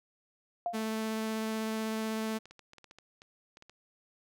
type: tone with exponential decay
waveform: sine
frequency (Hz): 698.5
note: F5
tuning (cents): 0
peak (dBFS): -27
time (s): 0.66-0.89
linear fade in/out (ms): 1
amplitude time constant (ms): 48
type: tone with vibrato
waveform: sawtooth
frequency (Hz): 220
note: A3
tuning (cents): 0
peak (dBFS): -28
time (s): 0.73-2.39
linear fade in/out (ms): 20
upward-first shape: triangle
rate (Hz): 16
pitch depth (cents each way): 8
type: clicks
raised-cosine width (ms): 0.2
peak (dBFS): -35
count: 12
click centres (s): 2.456 / 2.51 / 2.593 / 2.734 / 2.783 / 2.843 / 2.911 / 2.986 / 3.219 / 3.571 / 3.624 / 3.696
effects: none